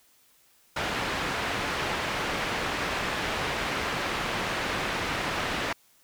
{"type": "low-pass noise", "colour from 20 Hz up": "white", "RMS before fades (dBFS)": -30, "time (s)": [0.76, 5.73], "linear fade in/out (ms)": 5, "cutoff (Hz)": 2200, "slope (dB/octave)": 12, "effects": ["white hiss -62 dBFS RMS until 6.03 s"]}